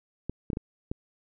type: clicks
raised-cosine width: 3 ms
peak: -18 dBFS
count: 5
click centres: 0.296 / 0.502 / 0.532 / 0.571 / 0.915 s
effects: none